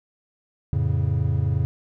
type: chord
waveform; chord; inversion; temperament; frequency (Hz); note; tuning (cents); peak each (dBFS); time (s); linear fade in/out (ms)
triangle; F augmented; none; equal; 87.31 / 110 / 138.59; F2 / A2 / C#3; 0 / 0 / 0; -22; 0.73-1.65; 0
effects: none